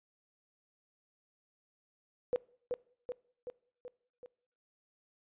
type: tone with echo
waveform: sine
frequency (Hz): 493.9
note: B4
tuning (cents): 0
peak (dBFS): -27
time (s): 2.33-2.36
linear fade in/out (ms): 0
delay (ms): 380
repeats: 5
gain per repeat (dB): -4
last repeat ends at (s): 4.26
effects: noise-tail reverb RT60 0.6 s tail -23 dB re dry + resampled to 8000 Hz